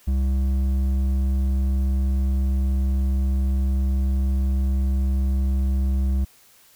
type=tone with hard clipping; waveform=sine; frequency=66.4 Hz; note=C2; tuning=26 cents sharp; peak=-20 dBFS; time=0.07-6.25 s; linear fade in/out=10 ms; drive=7 dB; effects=white hiss -54 dBFS RMS until 6.75 s